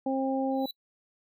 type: harmonic tone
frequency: 266.8 Hz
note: C4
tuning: 34 cents sharp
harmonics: 1 / 2 / 3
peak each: -28 / -31 / -33 dBFS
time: 0.06-0.66 s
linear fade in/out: 5 ms
type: tone with exponential growth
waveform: square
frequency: 3951 Hz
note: B7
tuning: in tune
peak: -34 dBFS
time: 0.51-0.71 s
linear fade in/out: 5 ms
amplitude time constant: 43 ms
effects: noise-tail reverb RT60 0.1 s tail -25 dB re dry